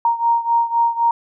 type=beating tone pair; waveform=sine; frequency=931 / 934.9 Hz; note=A#5 / A#5; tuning=-2 / +5 cents; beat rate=3.9 Hz; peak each=-16 / -19 dBFS; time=0.05-1.11 s; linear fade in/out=2 ms; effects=none